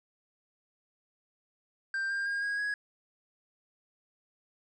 triangle tone with pitch steps, 1575 / 1597 / 1619.3 / 1641.9 / 1664.8 Hz, G6 / G6 / G#6 / G#6 / G#6, +8 / +32 / -44 / -20 / +4 cents, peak -28 dBFS, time 1.94-2.74 s, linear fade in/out 2 ms, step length 160 ms, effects resampled to 22050 Hz

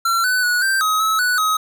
square tone with pitch steps, 1359 / 1501 / 1465 / 1567 / 1267 / 1295 / 1480 / 1268 Hz, F6 / F#6 / F#6 / G6 / D#6 / E6 / F#6 / D#6, -48 / +24 / -18 / -1 / +31 / -31 / 0 / +32 cents, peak -16 dBFS, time 0.05-1.57 s, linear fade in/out 5 ms, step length 190 ms, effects none

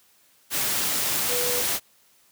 sine tone in noise, 490.3 Hz, B4, 13 cents flat, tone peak -28 dBFS, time 1.28-1.64 s, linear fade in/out 50 ms, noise white, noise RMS -25 dBFS, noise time 0.5-1.8 s, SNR -6 dB, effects white hiss -60 dBFS RMS until 2.31 s + high-pass 80 Hz 12 dB/octave

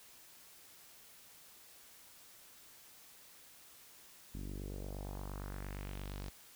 sawtooth tone with low-pass filter sweep, 48.64 Hz, G1, 13 cents flat, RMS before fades -44 dBFS, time 4.34-6.3 s, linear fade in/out 10 ms, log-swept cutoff 250 to 5500 Hz, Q 2, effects white hiss -59 dBFS RMS until 6.55 s

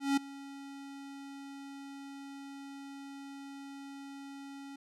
square tone with ADSR envelope, 277.2 Hz, C#4, in tune, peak -25 dBFS, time 0-4.76 s, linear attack 170 ms, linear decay 8 ms, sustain -20 dB, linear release 5 ms, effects low-pass 9000 Hz 12 dB/octave

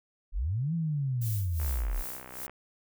sine linear two-way sweep, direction up then down, 30.75 to 170 to 30.75 Hz, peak -27 dBFS, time 0.32-2.04 s, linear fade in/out 50 ms, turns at 0.74 s
violet noise with tremolo, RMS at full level -38 dBFS, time 1.21-2.47 s, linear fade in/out 10 ms, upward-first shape sine, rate 2.6 Hz, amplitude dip 85%
click train, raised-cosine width 0.5 ms, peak -29 dBFS, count 58, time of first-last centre 1.6-2.496 s, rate 63.6 Hz
effects none

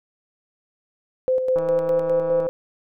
sine tone with tremolo, 515 Hz, C5, 28 cents flat, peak -16 dBFS, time 1.28-2.49 s, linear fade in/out 0 ms, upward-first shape square, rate 4.9 Hz, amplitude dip 45%
click train, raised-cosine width 1 ms, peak -19 dBFS, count 148, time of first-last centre 1.56-2.467 s, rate 162 Hz
effects none

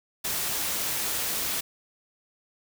white noise, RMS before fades -29 dBFS, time 0.24-1.61 s, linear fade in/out 10 ms, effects none

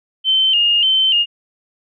sine tone with vibrato, 2960 Hz, F#7, in tune, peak -11 dBFS, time 0.24-1.26 s, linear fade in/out 50 ms, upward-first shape square, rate 1.7 Hz, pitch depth 72 cents each way, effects none

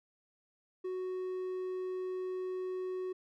triangle tone, 370 Hz, F#4, in tune, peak -33 dBFS, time 0.84-3.13 s, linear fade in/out 10 ms, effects none

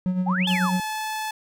triangle tone with tremolo, 183.2 Hz, F#3, 17 cents flat, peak -17 dBFS, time 0.06-0.8 s, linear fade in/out 0 ms, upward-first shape sine, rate 9.1 Hz, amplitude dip 55%
sine exponential two-way sweep, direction up then down, 740 to 3621 to 819 Hz, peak -24 dBFS, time 0.26-0.72 s, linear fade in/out 10 ms, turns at 0.48 s
sawtooth tone with pitch glide, 860 to 866.5 Hz, A5 to A5, -40 to -27 cents, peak -23 dBFS, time 0.47-1.31 s, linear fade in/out 5 ms, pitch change +13 cents, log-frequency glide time 0.61-1.05 s
effects none

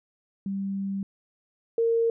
sine tone pair in turn, 196 / 459.8 Hz, G3 / A#4, 0 / -24 cents, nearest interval octave + minor third, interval 1476 cents, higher second, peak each -27 / -20 dBFS, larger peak second, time 0.46-1.03 / 1.78-2.1 s, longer first, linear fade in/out 2 ms, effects none

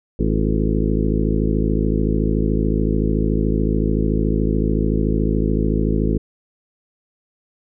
harmonic tone with a mistuned harmonic, 53.7 Hz, A1, 41 cents flat, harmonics 1 / 2 / 3 / 4 / 5 / 6 / 7 / 8 / 9, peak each -20 / -26 / -23 / -23 / -25 / -27 / -28 / -27 / -33 dBFS, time 0.19-6.18 s, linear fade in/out 5 ms, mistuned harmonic 7, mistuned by -85 cents, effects none

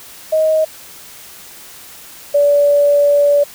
sine tone pair in turn, 629 / 576.4 Hz, D#5 / D5, +19 / -33 cents, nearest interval major second, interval 152 cents, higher first, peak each -10 / -8 dBFS, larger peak second, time 0.32-0.65 / 2.34-3.44 s, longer second, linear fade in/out 10 ms, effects white hiss -37 dBFS RMS until 3.54 s

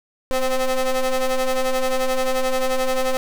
40% pulse ring-modulated tone, 258.3 Hz, C4, 22 cents flat, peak -14 dBFS, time 0.31-3.17 s, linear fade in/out 0 ms, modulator 264 Hz, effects none

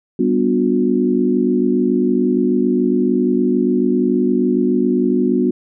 sine chord, G major seventh, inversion none, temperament equal with one note detuned, 196 / 246.9 / 293.7 / 361.5 Hz, G3 / B3 / D4 / F#4, 0 / 0 / 0 / -40 cents, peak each -20 / -16 / -21 / -18 dBFS, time 0.19-5.51 s, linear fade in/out 5 ms, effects none

